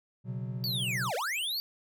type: chord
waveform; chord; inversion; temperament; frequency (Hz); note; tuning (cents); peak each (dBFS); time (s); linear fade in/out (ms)
triangle; B suspended second; none; just; 123.47 / 138.9 / 185.21; B2 / C#3 / F#3; 0 / +4 / +2; -33 / -39 / -38; 0.24-1.12; 50
type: linear two-way sweep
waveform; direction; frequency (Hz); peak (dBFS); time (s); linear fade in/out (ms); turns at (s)
square; down then up; 4658 to 440 to 4658; -31; 0.64-1.6; 0; 1.15
type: tone with exponential growth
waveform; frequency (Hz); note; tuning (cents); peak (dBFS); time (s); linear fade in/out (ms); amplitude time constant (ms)
sine; 3136; G7; 0; -38; 1.31-1.39; 2; 16
effects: none